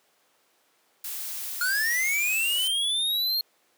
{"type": "noise", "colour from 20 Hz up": "blue", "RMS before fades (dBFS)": -34, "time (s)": [1.04, 2.68], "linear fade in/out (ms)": 5}
{"type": "linear sweep", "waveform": "square", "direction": "up", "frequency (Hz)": [1416, 4267], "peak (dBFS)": -24, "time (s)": [1.61, 3.41], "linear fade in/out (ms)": 2}
{"effects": ["pink hiss -65 dBFS RMS until 3.77 s", "high-pass 400 Hz 12 dB/octave"]}